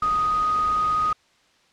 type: tone in noise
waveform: sine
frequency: 1246 Hz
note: D#6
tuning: 2 cents sharp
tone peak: -19 dBFS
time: 0.02-1.13 s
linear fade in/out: 5 ms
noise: pink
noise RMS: -37 dBFS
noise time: 0.02-1.13 s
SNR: +15 dB
effects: white hiss -60 dBFS RMS until 1.72 s + low-pass 5000 Hz 12 dB/octave